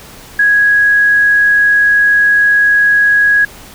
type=tone; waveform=sine; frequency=1661.2 Hz; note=G#6; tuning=in tune; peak=-6 dBFS; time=0.39-3.45 s; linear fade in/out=5 ms; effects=pink hiss -35 dBFS RMS until 3.74 s